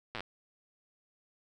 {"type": "slowing click train", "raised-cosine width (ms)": 0.3, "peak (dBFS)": -22, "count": 7, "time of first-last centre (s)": [0.15, 0.206], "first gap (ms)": 8, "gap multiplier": 1.06, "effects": []}